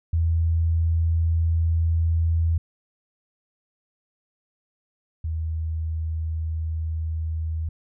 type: tone pair in turn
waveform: sine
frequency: 82.41 / 80.06 Hz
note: E2 / D#2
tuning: 0 / +50 cents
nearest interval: minor second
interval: 50 cents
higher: first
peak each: -18 / -24 dBFS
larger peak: first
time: 0.13-2.58 / 5.24-7.69 s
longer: neither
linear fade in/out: 5 ms
effects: none